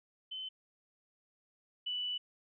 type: tone pair in turn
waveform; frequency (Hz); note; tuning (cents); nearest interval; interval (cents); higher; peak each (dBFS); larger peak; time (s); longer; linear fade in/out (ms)
sine; 3054 / 2969; G7 / F#7; -46 / +5; unison; 49; first; -39 / -34; second; 0.31-0.49 / 1.86-2.18; second; 10
effects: none